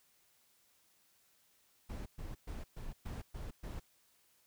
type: noise bursts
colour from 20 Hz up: brown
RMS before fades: -43 dBFS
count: 7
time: 1.89-3.8 s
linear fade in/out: 10 ms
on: 170 ms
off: 120 ms
effects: white hiss -71 dBFS RMS until 4.46 s